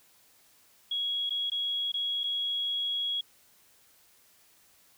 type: tone with dropouts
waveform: sine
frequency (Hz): 3322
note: G#7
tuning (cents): 0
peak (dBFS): -28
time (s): 0.91-3.21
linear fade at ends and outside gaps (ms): 5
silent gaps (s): 1.296-1.305 / 1.5-1.517 / 1.919-1.94 / 2.235-2.239
effects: white hiss -62 dBFS RMS until 4.97 s